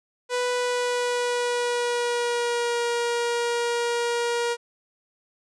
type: tone with pitch glide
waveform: sawtooth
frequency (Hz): 493.9 to 474.3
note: B4 to A#4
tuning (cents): 0 to +30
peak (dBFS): -19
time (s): 0.29-4.57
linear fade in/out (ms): 50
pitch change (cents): -70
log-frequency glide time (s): 0.51-2.83
effects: resampled to 22050 Hz